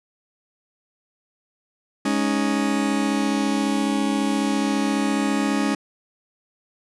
40% pulse chord, Ab suspended fourth, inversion none, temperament just, 207.7 / 276.9 / 311.5 Hz, Ab3 / Db4 / Eb4, 0 / -2 / +2 cents, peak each -23 / -22 / -26 dBFS, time 2.05-5.75 s, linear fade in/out 5 ms, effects resampled to 24000 Hz

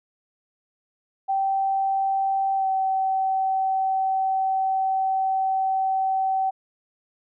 sine tone with pitch glide, 777 to 765.9 Hz, G5 to G5, -16 to -40 cents, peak -20 dBFS, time 1.28-6.51 s, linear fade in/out 20 ms, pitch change -24 cents, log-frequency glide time 2.56-2.67 s, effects none

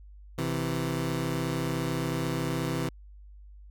20% pulse tone pair together, 130.48 / 164.4 Hz, C3 / E3, -4 / -4 cents, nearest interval major third, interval 400 cents, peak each -26 dBFS, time 0.38-2.89 s, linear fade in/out 5 ms, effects added 50 Hz sine -46 dBFS peak until 3.7 s

